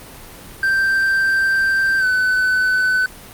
triangle tone with pitch glide, 1568 to 1508.5 Hz, G6 to F#6, 0 to +33 cents, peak -12 dBFS, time 0.63-3.06 s, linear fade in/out 2 ms, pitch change -67 cents, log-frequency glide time 1.99-2.05 s, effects pink hiss -38 dBFS RMS until 3.33 s + Opus 32 kbps

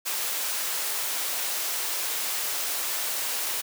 white high-pass noise, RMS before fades -29 dBFS, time 0.05-3.62 s, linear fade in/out 20 ms, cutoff 450 Hz, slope 12 dB/octave, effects none

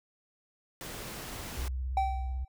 pink noise, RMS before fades -41 dBFS, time 0.81-1.68 s, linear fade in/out 0 ms
sine tone with vibrato, 64.2 Hz, C2, 32 cents flat, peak -31 dBFS, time 1.57-2.45 s, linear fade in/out 10 ms, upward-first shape square, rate 18 Hz, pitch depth 85 cents each way
triangle tone with exponential decay, 773 Hz, G5, 24 cents flat, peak -21 dBFS, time 1.97-2.48 s, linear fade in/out 2 ms, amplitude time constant 110 ms
effects none

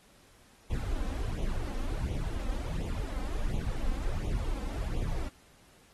brown noise with flanger, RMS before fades -32 dBFS, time 0.7-5.29 s, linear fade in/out 10 ms, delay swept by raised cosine 0.3 to 3.9 ms, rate 1.4 Hz, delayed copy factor +0.9, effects pink hiss -61 dBFS RMS until 5.93 s + AAC 32 kbps

